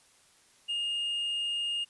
triangle tone with hard clipping, 2837 Hz, F7, 27 cents sharp, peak -30 dBFS, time 0.68-1.85 s, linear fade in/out 20 ms, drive 5 dB, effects white hiss -62 dBFS RMS until 1.89 s + resampled to 24000 Hz

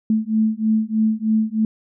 sine beating tone pair, 217.2 / 220.4 Hz, A3 / A3, -22 / +3 cents, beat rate 3.2 Hz, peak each -19 dBFS, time 0.1-1.65 s, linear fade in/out 2 ms, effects none

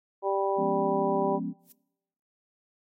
harmonic tone, 196 Hz, G3, in tune, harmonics 2 / 3 / 4 / 5, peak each -28 / -30 / -31 / -32 dBFS, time 0.22-1.4 s, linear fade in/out 50 ms
sine chord, C# dominant seventh, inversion first, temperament equal, 174.61 / 207.7 / 246.9 / 277.2 Hz, E#3 / G#3 / B3 / C#4, 0 / 0 / 0 / 0 cents, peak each -35 dBFS, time 0.56-1.54 s, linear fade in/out 50 ms
violet noise with exponential growth, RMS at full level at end -46 dBFS, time 1.59-1.72 s, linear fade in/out 1 ms, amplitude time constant 27 ms
effects noise-tail reverb RT60 0.9 s tail -25 dB re dry + AAC 48 kbps

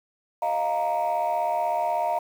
sine chord, Eb suspended second, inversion none, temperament equal, 622.3 / 698.5 / 932.3 Hz, Eb5 / F5 / Bb5, 0 / 0 / 0 cents, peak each -27 / -24 / -25 dBFS, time 0.42-2.19 s, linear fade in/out 5 ms, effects tanh soft clip ceiling -18 dBFS + 8-bit

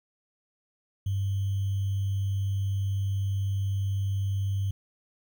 sine tone with sample-and-hold, 98 Hz, G2, in tune, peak -25 dBFS, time 1.06-4.71 s, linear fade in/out 5 ms, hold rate 3150 Hz, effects none

